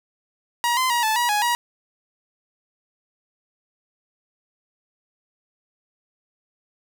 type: tone with pitch steps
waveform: sawtooth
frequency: 953 / 1031 / 953 / 873 / 962 / 834 / 957 Hz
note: A#5 / C6 / A#5 / A5 / B5 / G#5 / A#5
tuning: +38 / -26 / +38 / -14 / -46 / +7 / +45 cents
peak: -15 dBFS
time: 0.64-1.55 s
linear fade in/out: 0 ms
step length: 130 ms
effects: 9-bit